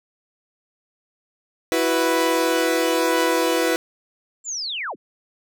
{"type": "chord", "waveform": "sawtooth", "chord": "E suspended second", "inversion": "none", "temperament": "equal", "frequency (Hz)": [329.6, 370, 493.9], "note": ["E4", "F#4", "B4"], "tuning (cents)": [0, 0, 0], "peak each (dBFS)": [-18, -21, -17], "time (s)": [1.72, 3.76], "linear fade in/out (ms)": 0}
{"type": "linear sweep", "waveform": "sine", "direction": "down", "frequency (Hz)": [7459, 113.6], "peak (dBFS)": -25, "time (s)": [4.44, 4.96], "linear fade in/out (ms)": 50}
{"effects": []}